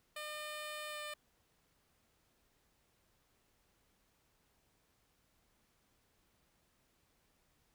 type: tone with pitch glide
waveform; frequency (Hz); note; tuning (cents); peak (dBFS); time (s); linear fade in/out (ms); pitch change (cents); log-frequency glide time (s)
10% pulse; 604 to 599.5; D5 to D5; +48 to +36; -34; 0.16-1.14; 5; -12; 0.88-1
effects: pink hiss -75 dBFS RMS until 7.74 s